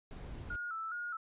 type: noise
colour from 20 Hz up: brown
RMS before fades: -45 dBFS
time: 0.11-0.56 s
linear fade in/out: 0 ms
type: tone with vibrato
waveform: sine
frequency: 1375 Hz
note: F6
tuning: 27 cents flat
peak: -37 dBFS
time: 0.5-1.17 s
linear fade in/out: 5 ms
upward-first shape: square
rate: 2.4 Hz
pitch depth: 71 cents each way
effects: resampled to 8000 Hz